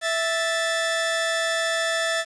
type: tone pair together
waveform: sawtooth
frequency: 658.3 / 1760 Hz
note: E5 / A6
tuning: -3 / 0 cents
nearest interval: octave + perfect fourth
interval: 1703 cents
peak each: -21 dBFS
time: 0.01-2.25 s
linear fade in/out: 50 ms
effects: resampled to 22050 Hz + 8-bit